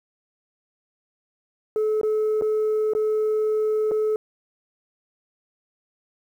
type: tone with dropouts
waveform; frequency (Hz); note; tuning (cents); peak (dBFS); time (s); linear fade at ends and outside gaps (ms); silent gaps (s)
sine; 431; A4; -36; -17; 1.76-4.16; 1; 2.013-2.032 / 2.412-2.421 / 2.935-2.95 / 3.912-3.917
effects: tanh soft clip ceiling -18 dBFS + 9-bit